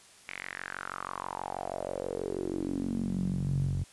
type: tone with band-pass filter sweep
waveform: sawtooth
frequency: 46.25 Hz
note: F#1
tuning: in tune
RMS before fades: -34 dBFS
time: 0.28-3.84 s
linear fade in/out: 10 ms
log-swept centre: 2300 to 110 Hz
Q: 5.3
effects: white hiss -56 dBFS RMS until 3.92 s + resampled to 24000 Hz